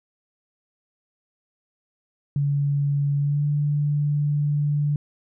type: tone with pitch glide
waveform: sine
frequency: 142.5 to 146.51 Hz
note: C#3 to D3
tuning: +48 to -4 cents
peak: -19 dBFS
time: 2.36-4.96 s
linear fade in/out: 2 ms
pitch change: +48 cents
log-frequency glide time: 3.18-3.45 s
effects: none